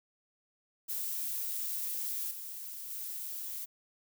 violet noise with level steps, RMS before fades -36 / -43 / -40 dBFS, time 0.88-3.66 s, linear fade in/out 20 ms, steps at 2.31 / 2.9 s, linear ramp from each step 2 ms, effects none

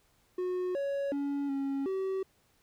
triangle tone with pitch steps, 364 / 558 / 282.5 / 274.9 / 382.4 Hz, F#4 / C#5 / C#4 / C#4 / G4, -28 / +11 / +33 / -14 / -43 cents, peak -28 dBFS, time 0.38-2.23 s, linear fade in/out 5 ms, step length 370 ms, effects pink hiss -69 dBFS RMS until 2.62 s

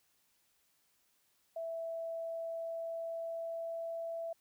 sine tone with pitch glide, 660 to 664.6 Hz, E5 to E5, +2 to +14 cents, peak -37 dBFS, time 1.56-4.33 s, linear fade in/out 5 ms, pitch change +12 cents, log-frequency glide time 1.87-4 s, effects white hiss -74 dBFS RMS until 4.4 s

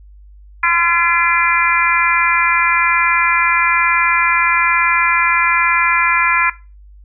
harmonic tone, 341.1 Hz, F4, 41 cents flat, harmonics 3 / 4 / 5 / 6 / 7, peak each -17 / -17 / -17 / -17 / -17 dBFS, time 0.63-6.5 s, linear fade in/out 5 ms, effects noise-tail reverb RT60 0.3 s tail -20 dB re dry + added 50 Hz sine -38 dBFS peak until 7.04 s

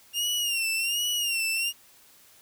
sawtooth tone with vibrato, 2794 Hz, F7, in tune, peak -22 dBFS, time 0.13-1.73 s, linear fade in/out 50 ms, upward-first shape sine, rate 1.3 Hz, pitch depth 89 cents each way, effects white hiss -56 dBFS RMS until 2.41 s

